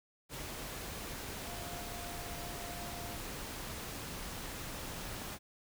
sine tone in noise, 698.5 Hz, F5, in tune, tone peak -48 dBFS, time 1.44-3.18 s, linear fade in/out 50 ms, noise pink, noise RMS -43 dBFS, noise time 0.29-5.39 s, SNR -8 dB, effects none

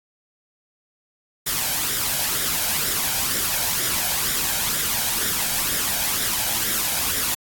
white noise with flanger, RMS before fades -23 dBFS, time 1.46-7.35 s, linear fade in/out 10 ms, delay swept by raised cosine 0.55 to 1.31 ms, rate 2.1 Hz, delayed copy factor +0.5, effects AAC 64 kbps

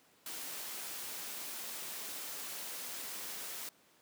white noise, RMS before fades -43 dBFS, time 0.26-3.69 s, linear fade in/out 2 ms, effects pink hiss -66 dBFS RMS until 4.01 s + high-pass 200 Hz 12 dB/octave

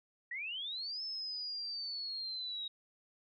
sine linear two-way sweep, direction up then down, 1864.7 to 5274 to 3788 Hz, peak -38 dBFS, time 0.31-2.68 s, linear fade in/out 5 ms, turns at 1.03 s, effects none

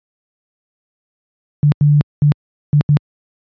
sine tone bursts at uneven times, 146.83 Hz, D3, in tune, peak -7 dBFS, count 5, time 1.63-1.72 / 1.81-2.01 / 2.22-2.32 / 2.73-2.81 / 2.89-2.97 s, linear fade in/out 0 ms, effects high-pass 80 Hz 12 dB/octave + resampled to 11025 Hz

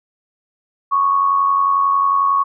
sine tone with amplitude modulation, 1108.7 Hz, C#6, in tune, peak -10 dBFS, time 0.91-2.44 s, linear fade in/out 20 ms, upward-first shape sine, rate 91.1 Hz, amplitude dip 50%, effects none

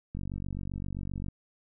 click train, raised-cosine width 5 ms, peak -24 dBFS, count 55, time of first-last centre 0.15-1.284 s, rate 47.6 Hz, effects none

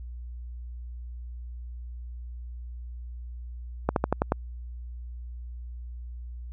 slowing click train, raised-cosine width 1 ms, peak -8 dBFS, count 6, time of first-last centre 3.89-4.321 s, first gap 72 ms, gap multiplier 1.09, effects added 60 Hz sine -36 dBFS peak until 6.52 s

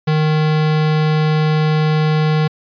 square tone, 154.6 Hz, D#3, 11 cents flat, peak -13 dBFS, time 0.07-2.48 s, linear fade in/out 10 ms, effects resampled to 11025 Hz

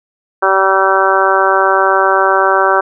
harmonic tone, 192.3 Hz, G3, 33 cents flat, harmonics 2 / 3 / 4 / 5 / 6 / 7 / 8, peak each -16 / -16 / -16 / -16 / -16 / -16 / -16 dBFS, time 0.42-2.81 s, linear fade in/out 10 ms, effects none

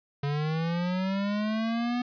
square linear sweep, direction up, 140.7 to 246.9 Hz, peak -27 dBFS, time 0.23-2.02 s, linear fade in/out 5 ms, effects resampled to 11025 Hz + 10-bit

